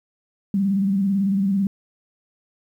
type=tone with vibrato; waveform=sine; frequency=196 Hz; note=G3; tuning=in tune; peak=-17 dBFS; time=0.54-1.67 s; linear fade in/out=2 ms; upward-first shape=square; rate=18 Hz; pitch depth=51 cents each way; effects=9-bit